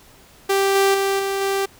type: tone with level steps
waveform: sawtooth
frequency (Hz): 392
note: G4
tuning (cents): 0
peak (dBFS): -12 / -10 / -14 / -17 / -15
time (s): 0.49-1.66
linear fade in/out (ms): 10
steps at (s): 0.75 / 0.94 / 1.19 / 1.41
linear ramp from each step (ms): 5
effects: pink hiss -49 dBFS RMS until 1.79 s